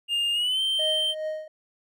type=tone with pitch glide; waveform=triangle; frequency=2817 to 3126 Hz; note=F7 to G7; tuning=+14 to -6 cents; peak=-21 dBFS; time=0.08-1.15 s; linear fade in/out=50 ms; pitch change=+180 cents; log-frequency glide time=0.33-0.61 s
type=tone with tremolo; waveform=triangle; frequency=622.3 Hz; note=D#5; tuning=in tune; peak=-24 dBFS; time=0.79-1.48 s; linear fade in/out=5 ms; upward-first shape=triangle; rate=2.6 Hz; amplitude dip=85%
effects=none